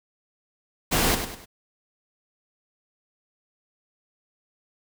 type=noise with echo; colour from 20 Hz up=pink; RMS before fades=-22 dBFS; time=0.91-1.16 s; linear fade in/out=20 ms; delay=100 ms; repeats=3; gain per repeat=-8 dB; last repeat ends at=1.46 s; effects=none